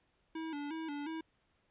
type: tone with vibrato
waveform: square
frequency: 305.1 Hz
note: D#4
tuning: 34 cents flat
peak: -39 dBFS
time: 0.35-1.21 s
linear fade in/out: 5 ms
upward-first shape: square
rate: 2.8 Hz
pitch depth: 94 cents each way
effects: pink hiss -75 dBFS RMS until 1.7 s + resampled to 8000 Hz